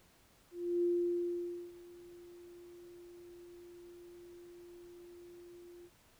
sine tone with ADSR envelope, 349 Hz, F4, 1 cent flat, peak -28 dBFS, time 0.51-5.9 s, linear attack 320 ms, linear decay 890 ms, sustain -23 dB, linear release 50 ms, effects pink hiss -66 dBFS RMS until 6.19 s

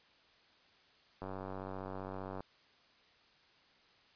click train, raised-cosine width 1 ms, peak -29 dBFS, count 114, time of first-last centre 1.22-2.406 s, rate 95.3 Hz, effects white hiss -66 dBFS RMS until 4.15 s + resampled to 11025 Hz

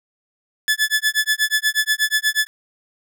sawtooth tone with tremolo, 1727 Hz, A6, 33 cents flat, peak -10 dBFS, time 0.68-2.47 s, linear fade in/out 0 ms, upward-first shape sine, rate 8.3 Hz, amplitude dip 100%, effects none

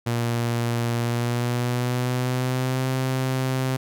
sawtooth tone with pitch glide, 118.2 to 130.4 Hz, A#2 to C3, +24 to -5 cents, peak -18 dBFS, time 0.06-3.77 s, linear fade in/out 10 ms, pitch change +171 cents, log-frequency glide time 1-2.89 s, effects none

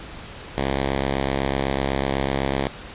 5% pulse tone, 68 Hz, C#2, 33 cents flat, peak -10 dBFS, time 0.58-2.67 s, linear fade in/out 0 ms, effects pink hiss -38 dBFS RMS until 2.94 s + resampled to 8000 Hz

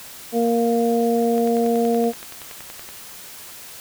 harmonic tone, 233.1 Hz, A#3, in tune, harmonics 1 / 2 / 3, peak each -20 / -19 / -24 dBFS, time 0.32-2.13 s, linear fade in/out 50 ms
click train, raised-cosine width 0.3 ms, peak -21 dBFS, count 17, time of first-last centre 1.38-2.889 s, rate 10.6 Hz
effects white hiss -39 dBFS RMS until 3.8 s

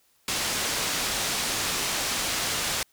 white low-pass noise, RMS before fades -28 dBFS, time 0.28-2.83 s, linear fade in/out 2 ms, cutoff 7100 Hz, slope 12 dB/octave, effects white hiss -65 dBFS RMS until 2.92 s

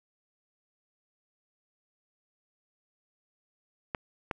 clicks, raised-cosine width 0.5 ms, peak -16 dBFS, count 2, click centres 3.948 / 4.312 s, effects none

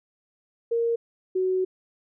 sine tone pair in turn, 464.9 / 372.7 Hz, A#4 / F#4, -5 / +13 cents, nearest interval major third, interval 382 cents, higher first, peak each -21 dBFS, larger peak neither, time 0.71-0.96 / 1.35-1.65 s, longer second, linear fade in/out 10 ms, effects none

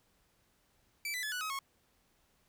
sawtooth tone with pitch steps, 2318 / 1994.8 / 1716.6 / 1477.2 / 1271.2 / 1094 Hz, D7 / B6 / A6 / F#6 / D#6 / C#6, -23 / +17 / -43 / -3 / +37 / -23 cents, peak -32 dBFS, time 1.05-1.59 s, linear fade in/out 2 ms, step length 90 ms, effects pink hiss -72 dBFS RMS until 2.48 s

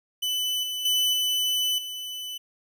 40% pulse tone with level steps, 2998 Hz, F#7, 22 cents sharp, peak -24 / -28 / -20 / -22 / -32 dBFS, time 0.22-2.38 s, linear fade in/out 10 ms, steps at 0.63 / 0.85 / 1.13 / 1.78 s, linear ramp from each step 5 ms, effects none

